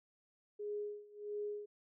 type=tone with tremolo; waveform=sine; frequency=415.3 Hz; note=G#4; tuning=in tune; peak=-37 dBFS; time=0.59-1.66 s; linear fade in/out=10 ms; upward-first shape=sine; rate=1.5 Hz; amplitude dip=90%; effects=none